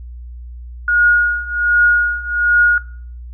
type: tone with tremolo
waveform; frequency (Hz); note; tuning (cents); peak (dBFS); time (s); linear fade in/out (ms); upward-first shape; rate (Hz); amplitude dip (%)
sine; 1439; F#6; -49; -7; 0.88-2.78; 2; triangle; 1.3; 90
effects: noise-tail reverb RT60 0.5 s tail -20 dB re dry + added 60 Hz sine -29 dBFS peak until 3.33 s